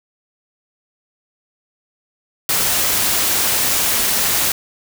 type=noise; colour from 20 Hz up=white; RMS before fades=-17 dBFS; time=2.49-4.52 s; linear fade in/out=2 ms; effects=none